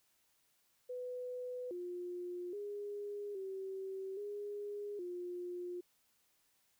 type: tone with pitch steps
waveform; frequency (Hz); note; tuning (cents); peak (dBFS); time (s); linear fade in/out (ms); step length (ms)
sine; 498.3 / 355.3 / 410 / 384 / 411 / 355.1; B4 / F4 / G#4 / G4 / G#4 / F4; +15 / +30 / -22 / -36 / -18 / +29; -40; 0.89-5.81; 10; 820
effects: white hiss -75 dBFS RMS until 6.79 s